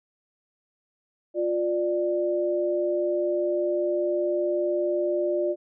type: tone pair together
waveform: sine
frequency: 352.4 / 592.7 Hz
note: F4 / D5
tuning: +16 / +16 cents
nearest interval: major sixth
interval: 900 cents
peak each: -25 dBFS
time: 1.34-5.56 s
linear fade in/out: 50 ms
effects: none